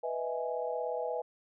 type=chord; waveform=sine; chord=E major seventh; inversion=second; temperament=equal; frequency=493.9 / 622.3 / 659.3 / 830.6 Hz; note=B4 / D#5 / E5 / G#5; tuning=0 / 0 / 0 / 0 cents; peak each=-35 / -39 / -38 / -39 dBFS; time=0.03-1.22 s; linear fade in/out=10 ms; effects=none